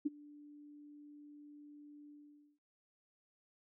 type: tone with ADSR envelope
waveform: sine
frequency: 293.7 Hz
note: D4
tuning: in tune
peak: -29 dBFS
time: 0.05-2.59 s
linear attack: 13 ms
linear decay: 24 ms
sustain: -24 dB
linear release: 500 ms
effects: none